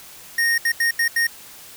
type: tone bursts at uneven times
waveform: square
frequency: 1855 Hz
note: A#6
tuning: 9 cents flat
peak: -17 dBFS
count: 5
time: 0.38-0.58 / 0.65-0.72 / 0.8-0.91 / 0.99-1.08 / 1.16-1.27 s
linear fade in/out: 5 ms
effects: white hiss -42 dBFS RMS until 1.76 s